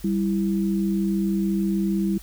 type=tone pair together; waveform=sine; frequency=196.22 / 330 Hz; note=G3 / E4; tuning=+2 / +2 cents; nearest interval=major sixth; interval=900 cents; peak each=-21 / -26 dBFS; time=0.04-2.18 s; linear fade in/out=5 ms; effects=added 50 Hz sine -41 dBFS peak until 2.22 s + white hiss -48 dBFS RMS until 2.22 s